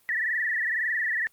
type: tone with frequency modulation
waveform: sine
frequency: 1846 Hz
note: A#6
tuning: 17 cents flat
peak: -24 dBFS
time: 0.09-1.27 s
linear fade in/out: 0 ms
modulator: 21.9 Hz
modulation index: 5.4
effects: white hiss -63 dBFS RMS until 1.32 s + Opus 32 kbps